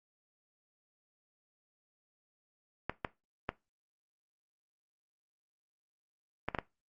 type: clicks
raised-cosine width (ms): 0.5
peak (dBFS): -17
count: 6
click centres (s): 2.896 / 3.048 / 3.491 / 6.486 / 6.548 / 6.587
effects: noise-tail reverb RT60 0.2 s tail -18 dB re dry + Opus 48 kbps